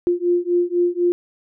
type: beating tone pair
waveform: sine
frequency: 349.2 / 353.2 Hz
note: F4 / F4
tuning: 0 / +20 cents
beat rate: 4 Hz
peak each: -19 dBFS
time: 0.07-1.12 s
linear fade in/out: 0 ms
effects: none